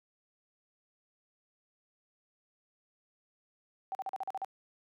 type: tone bursts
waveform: sine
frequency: 770 Hz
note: G5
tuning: 31 cents flat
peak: -33 dBFS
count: 8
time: 3.92-4.446 s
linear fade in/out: 0 ms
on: 29 ms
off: 42 ms
effects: high-pass 400 Hz 12 dB/octave